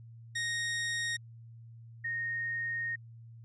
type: tone pair in turn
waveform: sawtooth / sine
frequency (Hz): 1864.7 / 1854.5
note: A#6 / A#6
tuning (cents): 0 / -9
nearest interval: unison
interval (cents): 9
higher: first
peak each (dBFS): -28 / -32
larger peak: first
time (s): 0.35-1.17 / 2.04-2.96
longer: second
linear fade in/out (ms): 10
effects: added 115 Hz sine -48 dBFS peak until 3.44 s + resampled to 22050 Hz